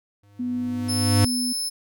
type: tone with exponential growth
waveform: square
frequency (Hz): 101.6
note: G#2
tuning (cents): -38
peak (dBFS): -15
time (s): 0.23-1.25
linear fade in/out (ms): 5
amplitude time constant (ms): 220
type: tone with tremolo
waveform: sine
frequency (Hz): 246.9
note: B3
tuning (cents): 0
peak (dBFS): -23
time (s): 0.39-1.53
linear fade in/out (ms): 10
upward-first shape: triangle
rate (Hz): 1.5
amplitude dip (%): 30
type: tone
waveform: 25% pulse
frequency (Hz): 5250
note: E8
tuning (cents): -8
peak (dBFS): -20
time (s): 0.88-1.7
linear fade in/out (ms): 20
effects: none